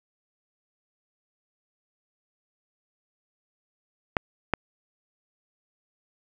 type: clicks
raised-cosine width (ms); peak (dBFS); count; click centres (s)
0.5; -6; 2; 4.168 / 4.537
effects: none